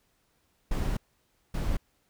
brown noise bursts at uneven times, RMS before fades -28 dBFS, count 2, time 0.71-0.97 / 1.54-1.77 s, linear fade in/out 5 ms, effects pink hiss -71 dBFS RMS until 2.09 s

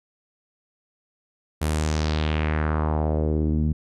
sawtooth tone with low-pass filter sweep, 77.2 Hz, D#2, 13 cents flat, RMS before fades -23 dBFS, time 1.61-3.73 s, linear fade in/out 10 ms, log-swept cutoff 12000 to 190 Hz, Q 2.3, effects none

